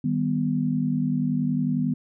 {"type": "chord", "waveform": "sine", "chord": "Eb augmented", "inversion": "none", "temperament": "equal", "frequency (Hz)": [155.56, 196, 246.9], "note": ["Eb3", "G3", "B3"], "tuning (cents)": [0, 0, 0], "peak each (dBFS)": [-26, -28, -24], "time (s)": [0.04, 1.94], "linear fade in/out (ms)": 5, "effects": []}